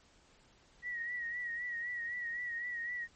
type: tone with vibrato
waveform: sine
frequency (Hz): 1912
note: A#6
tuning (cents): +43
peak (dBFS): -36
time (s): 0.82-3.08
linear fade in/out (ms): 50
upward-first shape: sine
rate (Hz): 3.9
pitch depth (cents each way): 50
effects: pink hiss -65 dBFS RMS until 3.15 s + MP3 32 kbps